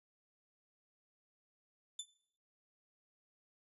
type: tone with exponential decay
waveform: 25% pulse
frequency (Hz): 3520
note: A7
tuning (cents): 0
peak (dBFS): -33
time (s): 1.99-2.08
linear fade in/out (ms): 5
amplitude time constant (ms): 18
effects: noise-tail reverb RT60 0.6 s tail -18 dB re dry + resampled to 32000 Hz